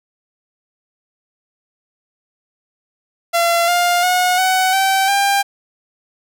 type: tone with pitch steps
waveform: sawtooth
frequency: 682 / 703.6 / 725.9 / 748.9 / 772.6 / 797.1 Hz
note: F5 / F5 / F#5 / F#5 / G5 / G5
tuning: -41 / +13 / -33 / +21 / -25 / +29 cents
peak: -9 dBFS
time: 3.33-5.43 s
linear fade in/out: 20 ms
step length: 350 ms
effects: none